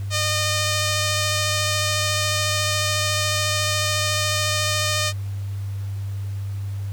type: tone with vibrato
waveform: 5% pulse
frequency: 610 Hz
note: D#5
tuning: 34 cents flat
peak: -9 dBFS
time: 0.1-5.13 s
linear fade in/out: 50 ms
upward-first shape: sine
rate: 14 Hz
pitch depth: 9 cents each way
effects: added 99 Hz sine -25 dBFS peak until 6.92 s + pink hiss -48 dBFS RMS until 6.92 s